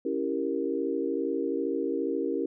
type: chord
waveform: sine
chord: C# diminished seventh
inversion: none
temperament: equal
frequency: 277.2 / 329.6 / 392 / 466.2 Hz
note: C#4 / E4 / G4 / Bb4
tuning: 0 / 0 / 0 / 0 cents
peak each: -32 dBFS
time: 0.05-2.46 s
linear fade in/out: 5 ms
effects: none